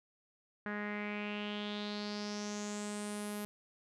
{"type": "tone with low-pass filter sweep", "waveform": "sawtooth", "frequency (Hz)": 207.7, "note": "G#3", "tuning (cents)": 0, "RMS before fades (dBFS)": -40, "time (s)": [0.66, 3.45], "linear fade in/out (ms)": 0, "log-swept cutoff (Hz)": [1700, 12000], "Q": 4.9, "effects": []}